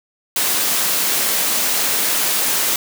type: high-pass noise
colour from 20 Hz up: white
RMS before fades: -18 dBFS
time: 0.36-2.76 s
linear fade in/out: 2 ms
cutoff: 190 Hz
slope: 12 dB/octave
effects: none